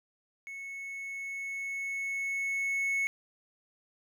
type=tone with level ramp; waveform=triangle; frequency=2201 Hz; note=C#7; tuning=13 cents flat; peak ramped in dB=-38 to -25 dBFS; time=0.47-3.07 s; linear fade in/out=0 ms; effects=none